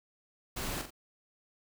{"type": "noise with echo", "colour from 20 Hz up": "pink", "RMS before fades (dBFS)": -37, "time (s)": [0.56, 0.82], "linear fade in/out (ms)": 10, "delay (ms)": 43, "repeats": 2, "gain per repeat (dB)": -7, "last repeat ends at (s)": 0.906, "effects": []}